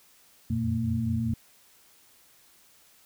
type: tone cluster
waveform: sine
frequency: 87.7 / 92.5 / 118.7 / 226.9 Hz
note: F2 / F#2 / A#2 / A#3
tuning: +8 / 0 / +32 / -47 cents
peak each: -35 / -34 / -29 / -28 dBFS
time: 0.5-1.34 s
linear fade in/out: 5 ms
effects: white hiss -59 dBFS RMS until 3.05 s